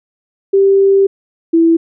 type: tone pair in turn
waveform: sine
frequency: 392 / 330.5 Hz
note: G4 / E4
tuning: 0 / +5 cents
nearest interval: minor third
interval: 295 cents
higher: first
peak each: -6 dBFS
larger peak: neither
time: 0.53-1.07 / 1.53-1.77 s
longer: first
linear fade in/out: 10 ms
effects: none